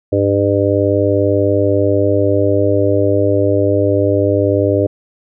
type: harmonic tone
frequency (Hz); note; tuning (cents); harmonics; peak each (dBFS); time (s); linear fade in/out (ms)
100.2; G2; +38; 1 / 3 / 4 / 5 / 6; -17 / -17 / -17 / -17 / -17; 0.12-4.87; 10
effects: none